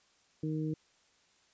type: harmonic tone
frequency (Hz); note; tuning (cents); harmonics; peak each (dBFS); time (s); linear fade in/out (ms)
155.56; D#3; 0; 1 / 2 / 3; -34 / -35 / -43; 0.43-0.74; 5
effects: white hiss -68 dBFS RMS until 1.53 s + resampled to 16000 Hz